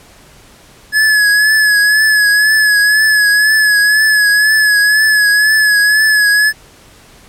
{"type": "tone with vibrato", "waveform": "square", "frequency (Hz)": 1701, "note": "G#6", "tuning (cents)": 41, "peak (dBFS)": -8, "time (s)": [0.92, 6.53], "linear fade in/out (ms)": 50, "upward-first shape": "triangle", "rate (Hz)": 2, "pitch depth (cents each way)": 48, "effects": ["pink hiss -42 dBFS RMS until 7.28 s", "low-pass 12000 Hz 12 dB/octave"]}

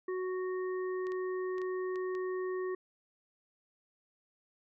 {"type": "harmonic tone", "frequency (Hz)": 370, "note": "F#4", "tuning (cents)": 0, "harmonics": [1, 3, 5], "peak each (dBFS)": [-33, -45, -48], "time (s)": [0.08, 2.75], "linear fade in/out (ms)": 5}
{"type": "clicks", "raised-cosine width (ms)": 0.2, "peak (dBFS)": -35, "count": 6, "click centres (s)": [1.069, 1.12, 1.582, 1.617, 1.958, 2.151]}
{"effects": []}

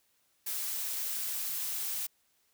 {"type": "noise", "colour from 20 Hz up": "blue", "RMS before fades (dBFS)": -35, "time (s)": [0.46, 2.07], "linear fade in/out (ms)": 10, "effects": ["white hiss -72 dBFS RMS until 2.53 s"]}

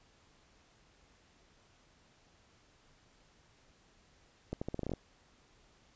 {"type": "accelerating click train", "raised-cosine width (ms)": 2, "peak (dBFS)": -23, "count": 10, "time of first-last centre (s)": [4.53, 4.937], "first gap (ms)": 85, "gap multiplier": 0.83, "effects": ["pink hiss -66 dBFS RMS until 5.95 s", "resampled to 16000 Hz"]}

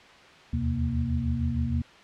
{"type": "tone cluster", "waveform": "sine", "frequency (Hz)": [76.8, 83.3, 128.5, 234.1], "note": ["D#2", "E2", "C3", "A#3"], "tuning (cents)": [-22, 19, -31, 8], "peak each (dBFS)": -30, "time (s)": [0.53, 1.82], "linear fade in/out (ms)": 5, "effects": ["white hiss -50 dBFS RMS until 2.03 s", "low-pass 3000 Hz 12 dB/octave"]}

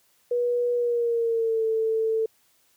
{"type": "tone with pitch glide", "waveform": "sine", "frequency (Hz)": [484.7, 444.5], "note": ["B4", "A4"], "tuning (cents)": [-32, 18], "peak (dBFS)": -21, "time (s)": [0.31, 2.26], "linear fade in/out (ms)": 5, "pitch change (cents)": -150, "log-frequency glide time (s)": [0.74, 1.64], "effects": ["white hiss -64 dBFS RMS until 2.76 s", "high-pass 60 Hz 12 dB/octave"]}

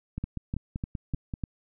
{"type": "two click trains", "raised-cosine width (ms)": 5, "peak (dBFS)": [-20, -18], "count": [7, 5], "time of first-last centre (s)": [[0.18, 1.338], [0.24, 1.438]], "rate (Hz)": [5.18, 3.34], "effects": []}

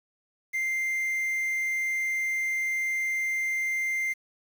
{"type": "tone with quantisation", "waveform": "triangle", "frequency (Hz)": 2093, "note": "C7", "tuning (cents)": 0, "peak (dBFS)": -24, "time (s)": [0.53, 4.14], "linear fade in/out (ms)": 20, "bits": 8, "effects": []}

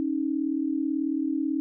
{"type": "tone pair together", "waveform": "sine", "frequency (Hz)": [275.1, 313.4], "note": ["C#4", "D#4"], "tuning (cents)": [-13, 13], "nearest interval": "major second", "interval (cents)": 226, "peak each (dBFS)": -27, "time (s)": [0, 1.6], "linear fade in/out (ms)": 0, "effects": []}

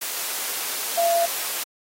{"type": "tone in noise", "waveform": "sine", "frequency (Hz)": 681, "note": "F5", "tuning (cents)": -44, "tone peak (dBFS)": -17, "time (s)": [0.97, 1.26], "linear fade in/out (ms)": 10, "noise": "white", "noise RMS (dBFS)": -28, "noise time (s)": [0.01, 1.64], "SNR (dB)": 8, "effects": ["high-pass 400 Hz 12 dB/octave", "AAC 48 kbps"]}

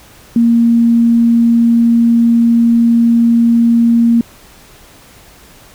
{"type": "tone", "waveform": "sine", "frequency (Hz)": 233.1, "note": "A#3", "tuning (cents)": 0, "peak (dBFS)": -6, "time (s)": [0.36, 4.21], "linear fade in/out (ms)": 2, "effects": ["pink hiss -41 dBFS RMS until 5.74 s"]}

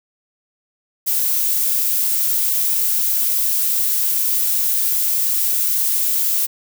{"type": "noise", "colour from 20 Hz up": "violet", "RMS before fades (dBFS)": -18, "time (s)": [1.06, 6.47], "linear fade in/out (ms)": 20, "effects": []}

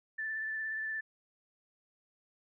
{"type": "tone with vibrato", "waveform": "sine", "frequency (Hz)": 1760, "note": "A6", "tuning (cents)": 0, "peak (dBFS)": -34, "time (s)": [0.18, 1.01], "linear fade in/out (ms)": 10, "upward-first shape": "triangle", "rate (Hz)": 17, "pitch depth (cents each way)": 21, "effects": []}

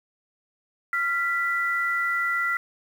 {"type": "tone pair together", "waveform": "sine", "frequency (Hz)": [1381.6, 1975.5], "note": ["F6", "B6"], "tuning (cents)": [-19, 0], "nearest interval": "tritone", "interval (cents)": 619, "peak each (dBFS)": -25, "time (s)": [0.93, 2.57], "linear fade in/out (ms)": 2, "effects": ["8-bit"]}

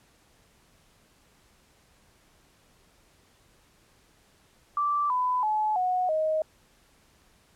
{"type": "tone with pitch steps", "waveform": "sine", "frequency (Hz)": [1170, 1001, 856.5, 732.8, 627], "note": ["D6", "B5", "A5", "F#5", "D#5"], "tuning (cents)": [-7, 23, -47, -17, 13], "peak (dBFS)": -23, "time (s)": [4.77, 6.42], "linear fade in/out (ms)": 2, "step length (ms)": 330, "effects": ["pink hiss -62 dBFS RMS until 7.55 s", "low-pass 12000 Hz 12 dB/octave"]}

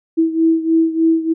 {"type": "beating tone pair", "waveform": "sine", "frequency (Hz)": [324.8, 328.1], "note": ["E4", "E4"], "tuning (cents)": [-26, -8], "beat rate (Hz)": 3.3, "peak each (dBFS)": [-13, -17], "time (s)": [0.17, 1.34], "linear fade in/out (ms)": 20, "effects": []}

